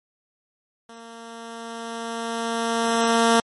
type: tone with level ramp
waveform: 10% pulse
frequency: 230 Hz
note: A#3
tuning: 23 cents flat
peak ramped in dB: -33 to -6 dBFS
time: 0.89-3.4 s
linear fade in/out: 2 ms
effects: MP3 48 kbps